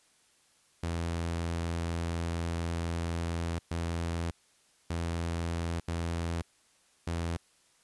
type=tone bursts at uneven times; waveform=sawtooth; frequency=84.2 Hz; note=E2; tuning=37 cents sharp; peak=-27 dBFS; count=5; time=0.83-3.59 / 3.71-4.31 / 4.9-5.8 / 5.88-6.42 / 7.07-7.37 s; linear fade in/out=5 ms; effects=white hiss -66 dBFS RMS until 7.83 s + resampled to 24000 Hz